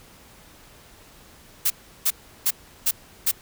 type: noise bursts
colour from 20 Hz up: blue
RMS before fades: -20 dBFS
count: 5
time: 1.65-3.315 s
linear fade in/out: 10 ms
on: 53 ms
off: 350 ms
effects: pink hiss -50 dBFS RMS until 3.41 s